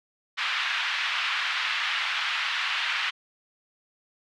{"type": "band-pass noise", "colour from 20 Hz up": "white", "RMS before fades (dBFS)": -28, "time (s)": [0.37, 3.11], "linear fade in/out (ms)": 20, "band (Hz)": [1100, 3300], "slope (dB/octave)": 24, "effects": []}